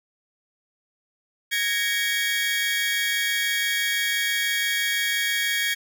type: tone cluster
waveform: 40% pulse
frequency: 1660 / 1859 / 2255 / 3274 Hz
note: G#6 / A#6 / C#7 / G#7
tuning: -1 / -5 / +29 / -25 cents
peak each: -27 dBFS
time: 1.51-5.75 s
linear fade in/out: 20 ms
effects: none